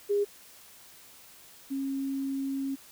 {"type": "tone pair in turn", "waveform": "sine", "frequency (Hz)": [407.5, 272], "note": ["G#4", "C#4"], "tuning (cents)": [-33, -33], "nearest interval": "perfect fifth", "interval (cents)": 700, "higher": "first", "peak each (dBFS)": [-23, -29], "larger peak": "first", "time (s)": [[0.09, 0.25], [1.7, 2.76]], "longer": "second", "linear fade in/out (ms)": 20, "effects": ["white hiss -53 dBFS RMS until 2.91 s"]}